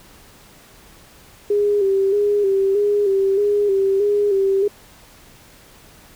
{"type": "tone with vibrato", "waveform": "sine", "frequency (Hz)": 400.1, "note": "G4", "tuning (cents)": 35, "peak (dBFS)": -14, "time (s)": [1.5, 4.68], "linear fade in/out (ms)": 5, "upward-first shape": "square", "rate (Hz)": 1.6, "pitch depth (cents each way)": 47, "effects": ["pink hiss -47 dBFS RMS until 6.15 s"]}